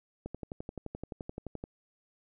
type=click train; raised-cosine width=2 ms; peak=-25 dBFS; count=17; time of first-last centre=0.26-1.639 s; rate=11.6 Hz; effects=none